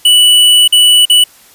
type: tone with dropouts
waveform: square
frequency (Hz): 2960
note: F#7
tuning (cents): 0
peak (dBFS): -4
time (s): 0.05-1.24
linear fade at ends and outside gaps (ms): 5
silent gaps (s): 0.678-0.724 / 1.054-1.098
effects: white hiss -42 dBFS RMS until 1.54 s + resampled to 32000 Hz